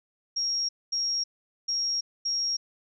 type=tone bursts at uneven times; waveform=sine; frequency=5588 Hz; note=F8; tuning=in tune; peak=-25 dBFS; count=4; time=0.36-0.69 / 0.92-1.24 / 1.68-2.01 / 2.25-2.57 s; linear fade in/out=10 ms; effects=none